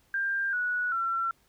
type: tone with pitch steps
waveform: sine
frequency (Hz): 1592 / 1468.3 / 1354.3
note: G6 / F#6 / E6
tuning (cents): +26 / -14 / +46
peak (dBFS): -26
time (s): 0.14-1.31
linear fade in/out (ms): 2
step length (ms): 390
effects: pink hiss -66 dBFS RMS until 1.48 s